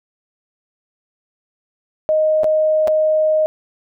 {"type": "tone with dropouts", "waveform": "sine", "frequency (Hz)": 622, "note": "D#5", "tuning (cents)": -1, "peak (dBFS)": -12, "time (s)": [2.09, 3.46], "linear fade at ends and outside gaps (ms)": 0, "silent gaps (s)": [[2.434, 2.443], [2.874, 2.88]], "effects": []}